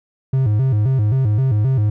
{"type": "tone with vibrato", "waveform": "triangle", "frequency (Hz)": 118.2, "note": "A#2", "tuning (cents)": 24, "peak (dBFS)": -11, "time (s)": [0.33, 1.9], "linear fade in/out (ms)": 5, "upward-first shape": "square", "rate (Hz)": 3.8, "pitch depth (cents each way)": 200, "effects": []}